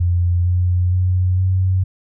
sine tone with pitch steps, 87.7 / 89.54 / 91.42 / 93.35 Hz, F2 / F2 / F#2 / F#2, +8 / +44 / -20 / +16 cents, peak -13 dBFS, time 0-1.84 s, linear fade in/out 10 ms, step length 460 ms, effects none

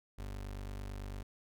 30% pulse tone, 49 Hz, G1, in tune, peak -38 dBFS, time 0.18-1.23 s, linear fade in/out 10 ms, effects none

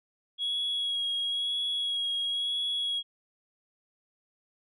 sine tone with vibrato, 3322 Hz, G#7, in tune, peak -26 dBFS, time 0.38-3.03 s, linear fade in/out 50 ms, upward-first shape sine, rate 0.99 Hz, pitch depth 19 cents each way, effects tanh soft clip ceiling -25 dBFS

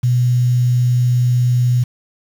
sine tone with quantisation, 123.47 Hz, B2, in tune, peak -11 dBFS, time 0.03-1.84 s, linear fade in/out 10 ms, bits 6, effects none

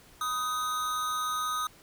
square tone with amplitude modulation, 1251 Hz, D#6, 9 cents sharp, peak -27 dBFS, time 0.21-1.67 s, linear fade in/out 2 ms, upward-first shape sine, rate 264 Hz, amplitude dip 55%, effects pink hiss -56 dBFS RMS until 1.82 s

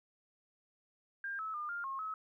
sine tone with pitch steps, 1600 / 1299 / 1207 / 1402 / 1079 / 1286 Hz, G6 / E6 / D6 / F6 / C#6 / E6, +35 / -26 / +47 / +6 / -47 / -43 cents, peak -37 dBFS, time 1.24-2.14 s, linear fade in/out 2 ms, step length 150 ms, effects 13-bit

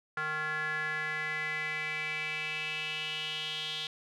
square tone with band-pass filter sweep, 154.4 Hz, D#3, 13 cents flat, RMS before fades -35 dBFS, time 0.17-3.87 s, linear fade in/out 2 ms, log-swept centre 1500 to 3400 Hz, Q 5.6, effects none

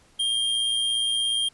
square tone with amplitude modulation, 3206 Hz, G7, 38 cents sharp, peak -21 dBFS, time 0.19-1.49 s, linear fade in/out 10 ms, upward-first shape sine, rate 117 Hz, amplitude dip 35%, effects pink hiss -58 dBFS RMS until 1.53 s + resampled to 24000 Hz

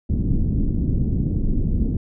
pink low-pass noise, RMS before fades -20 dBFS, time 0.09-1.97 s, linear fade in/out 5 ms, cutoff 280 Hz, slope 24 dB/octave, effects none

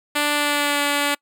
5% pulse tone with pitch glide, 293.7 to 287.8 Hz, D4 to D4, 0 to -35 cents, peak -7 dBFS, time 0.15-1.15 s, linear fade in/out 10 ms, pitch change -35 cents, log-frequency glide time 0.34-0.81 s, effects noise-tail reverb RT60 0.1 s tail -26 dB re dry

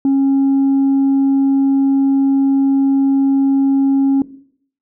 sine tone, 273 Hz, C#4, 26 cents flat, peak -8 dBFS, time 0.05-4.22 s, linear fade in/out 2 ms, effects noise-tail reverb RT60 0.6 s tail -17 dB re dry + tanh soft clip ceiling -9 dBFS

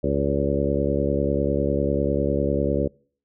harmonic tone with a mistuned harmonic, 70 Hz, C#2, 18 cents sharp, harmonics 1 / 2 / 3 / 4 / 5 / 6 / 7 / 8, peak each -28 / -28 / -28 / -28 / -28 / -28 / -28 / -28 dBFS, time 0.03-2.88 s, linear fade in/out 10 ms, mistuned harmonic 8, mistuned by +26 cents, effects noise-tail reverb RT60 0.5 s tail -26 dB re dry

